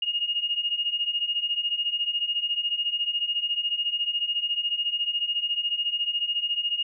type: beating tone pair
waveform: sine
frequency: 2843 / 2857 Hz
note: F7 / F7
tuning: +30 / +39 cents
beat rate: 14 Hz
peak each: -29 / -26 dBFS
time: 0.02-6.83 s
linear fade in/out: 5 ms
effects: none